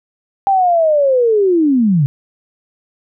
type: linear sweep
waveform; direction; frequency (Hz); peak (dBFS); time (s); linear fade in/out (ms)
sine; down; 798 to 130.81; -9; 0.47-2.06; 0
effects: none

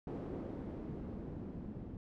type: noise with low-pass filter sweep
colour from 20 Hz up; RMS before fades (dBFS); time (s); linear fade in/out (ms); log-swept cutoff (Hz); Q
white; -44; 0.07-1.97; 2; 380 to 210; 1.2
effects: none

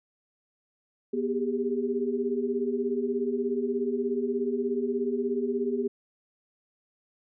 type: tone cluster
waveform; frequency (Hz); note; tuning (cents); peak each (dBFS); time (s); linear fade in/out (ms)
sine; 243.1 / 392.5 / 409.2; B3 / G4 / G#4; -27 / +2 / -26; -30; 1.13-5.88; 10
effects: none

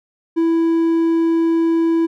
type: tone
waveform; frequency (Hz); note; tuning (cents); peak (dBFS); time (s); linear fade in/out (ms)
triangle; 330.3; E4; +4; -11; 0.36-2.07; 20
effects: none

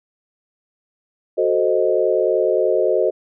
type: chord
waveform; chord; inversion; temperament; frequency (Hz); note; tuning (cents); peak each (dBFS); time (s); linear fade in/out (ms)
sine; F# diminished seventh; none; equal; 370 / 440 / 523.3 / 622.3; F#4 / A4 / C5 / Eb5; 0 / 0 / 0 / 0; -20; 1.37-3.11; 20
effects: none

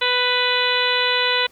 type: harmonic tone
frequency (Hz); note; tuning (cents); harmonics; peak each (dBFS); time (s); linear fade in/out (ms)
495.8; B4; +7; 1 / 2 / 3 / 4 / 5 / 6 / 7 / 8; -25 / -25 / -25 / -25 / -25 / -25 / -25 / -25; 0.01-1.47; 10
effects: pink hiss -54 dBFS RMS until 1.51 s

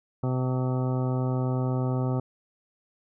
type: harmonic tone with a mistuned harmonic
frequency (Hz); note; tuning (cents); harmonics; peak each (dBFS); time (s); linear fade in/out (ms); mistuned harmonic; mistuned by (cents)
128.2; C3; -35; 1 / 2 / 3 / 4 / 5 / 6 / 7 / 9 / 10; -25 / -31 / -35 / -37 / -39 / -41 / -42 / -44 / -45; 0.23-2.2; 5; 9; -17
effects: none

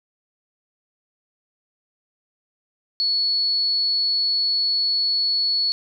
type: tone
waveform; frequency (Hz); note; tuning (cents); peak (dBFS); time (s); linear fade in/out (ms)
sine; 4400; C#8; -14; -18; 3-5.72; 0
effects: none

